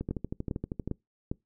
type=two click trains; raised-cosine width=3 ms; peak=-20 / -18 dBFS; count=12 / 4; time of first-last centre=0.01-0.876 / 0.11-1.315 s; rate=12.7 / 2.49 Hz; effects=noise-tail reverb RT60 0.2 s tail -25 dB re dry